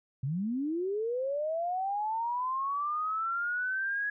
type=linear sweep; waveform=sine; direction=up; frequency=123.47 to 1678 Hz; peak=-29 dBFS; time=0.23-4.1 s; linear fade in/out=5 ms; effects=none